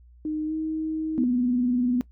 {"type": "tone with pitch glide", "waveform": "sine", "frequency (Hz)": [308, 315.2], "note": ["D#4", "D#4"], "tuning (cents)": [-17, 23], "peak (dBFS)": -25, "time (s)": [0.25, 1.24], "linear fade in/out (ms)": 2, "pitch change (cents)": 40, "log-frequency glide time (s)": [0.46, 0.53]}
{"type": "tone with vibrato", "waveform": "sine", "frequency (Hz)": 246.9, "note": "B3", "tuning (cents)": 0, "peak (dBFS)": -20, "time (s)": [1.18, 2.01], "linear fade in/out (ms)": 0, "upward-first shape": "square", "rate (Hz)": 20, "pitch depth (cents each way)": 48}
{"effects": ["noise-tail reverb RT60 0.1 s tail -19 dB re dry", "added 60 Hz sine -49 dBFS peak until 2.11 s"]}